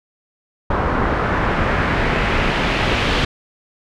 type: noise with low-pass filter sweep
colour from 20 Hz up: pink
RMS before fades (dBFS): -18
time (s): 0.7-3.25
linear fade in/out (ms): 5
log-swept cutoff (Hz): 1200 to 3200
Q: 1.4
effects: none